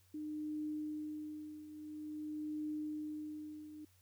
sine tone with tremolo, 303.9 Hz, D#4, 41 cents flat, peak -37 dBFS, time 0.14-3.85 s, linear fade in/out 5 ms, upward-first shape triangle, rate 0.49 Hz, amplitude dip 75%, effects added 92 Hz sine -68 dBFS peak until 4.01 s + white hiss -72 dBFS RMS until 4.01 s

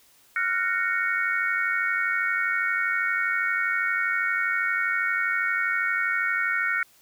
sine chord, Gb major seventh, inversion third, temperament just, 1387.5 / 1480 / 1850 / 2220 Hz, F6 / Gb6 / Bb6 / Db7, -12 / 0 / -14 / +2 cents, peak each -28 dBFS, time 0.36-6.83 s, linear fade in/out 2 ms, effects white hiss -58 dBFS RMS until 7.01 s

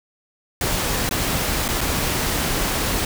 pink noise with dropouts, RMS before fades -22 dBFS, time 0.61-3.05 s, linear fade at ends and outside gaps 2 ms, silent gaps 1.092-1.11 / 1.681-1.687 / 1.808-1.812 s, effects none

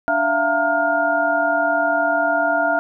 sine tone cluster, 291.6 / 670 / 710 / 917 / 1416 Hz, D4 / E5 / F5 / A#5 / F6, -12 / +28 / +28 / -29 / +23 cents, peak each -27 / -19 / -24 / -26 / -20 dBFS, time 0.08-2.79 s, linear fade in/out 0 ms, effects none

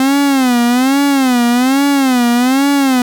45% pulse tone with vibrato, 259.7 Hz, C4, 13 cents flat, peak -9 dBFS, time 0-3.02 s, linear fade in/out 2 ms, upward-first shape sine, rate 1.2 Hz, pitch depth 150 cents each way, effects none

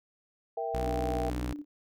sine chord, E diminished, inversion second, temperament equal, 466.2 / 659.3 / 784 Hz, Bb4 / E5 / G5, 0 / 0 / 0 cents, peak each -35 dBFS, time 0.57-1.3 s, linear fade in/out 5 ms
sawtooth tone with vibrato, 61.7 Hz, B1, 1 cent flat, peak -28 dBFS, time 0.74-1.53 s, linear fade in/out 5 ms, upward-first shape triangle, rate 4.1 Hz, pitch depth 10 cents each way
sine tone with tremolo, 293.7 Hz, D4, in tune, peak -35 dBFS, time 0.81-1.65 s, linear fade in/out 50 ms, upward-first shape square, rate 18 Hz, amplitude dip 45%
effects none

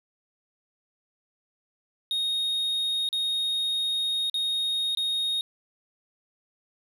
triangle tone with dropouts, 3725 Hz, A#7, 2 cents flat, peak -23 dBFS, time 2.11-5.41 s, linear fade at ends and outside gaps 1 ms, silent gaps 3.089-3.128 / 4.298-4.342 / 4.95-4.972 s, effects none

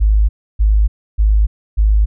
sine tone bursts, 52.4 Hz, G#1, 16 cents sharp, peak -8 dBFS, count 4, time 0-2.06 s, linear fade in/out 20 ms, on 290 ms, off 300 ms, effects none

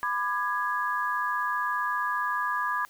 sine chord, G# diminished, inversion first, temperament just, 996.7 / 1196.1 / 1661.2 Hz, B5 / D6 / G#6, +16 / +31 / 0 cents, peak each -30 dBFS, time 0.03-2.85 s, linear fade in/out 0 ms, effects white hiss -57 dBFS RMS until 2.89 s

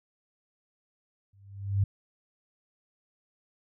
sine tone with exponential growth, 99 Hz, G2, 18 cents sharp, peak -19 dBFS, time 1.33-1.84 s, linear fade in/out 5 ms, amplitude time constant 110 ms, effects none

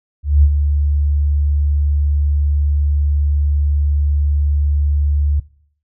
sine tone with ADSR envelope, 72.7 Hz, D2, 17 cents flat, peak -5 dBFS, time 0.23-5.4 s, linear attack 200 ms, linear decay 59 ms, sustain -7 dB, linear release 7 ms, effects noise-tail reverb RT60 0.6 s tail -21 dB re dry

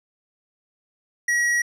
square tone, 1912 Hz, A#6, 43 cents sharp, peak -19 dBFS, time 1.28-1.62 s, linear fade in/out 5 ms, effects low-pass 9000 Hz 12 dB/octave

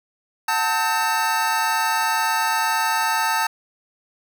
square tone cluster, 742 / 891 / 1284 / 1564 / 1805 Hz, F#5 / A5 / E6 / G6 / A6, +5 / +22 / -46 / -4 / +44 cents, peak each -31 / -22 / -27 / -28 / -29 dBFS, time 0.48-3.47 s, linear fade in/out 5 ms, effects none

